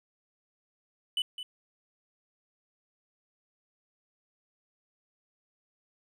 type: tone with echo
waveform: triangle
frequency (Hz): 2989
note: F#7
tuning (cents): +17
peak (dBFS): -25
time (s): 1.17-1.22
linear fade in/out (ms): 2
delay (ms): 210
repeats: 1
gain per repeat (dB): -10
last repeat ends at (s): 1.43
effects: none